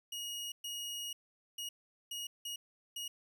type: tone bursts at uneven times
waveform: sawtooth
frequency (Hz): 2880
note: F#7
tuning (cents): -47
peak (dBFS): -36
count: 6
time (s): 0.12-0.52 / 0.64-1.13 / 1.58-1.69 / 2.11-2.27 / 2.45-2.56 / 2.96-3.08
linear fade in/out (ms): 5
effects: none